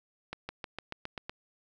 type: accelerating click train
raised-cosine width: 0.3 ms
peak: -21 dBFS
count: 8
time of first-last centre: 0.33-1.295 s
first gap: 160 ms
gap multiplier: 0.95
effects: none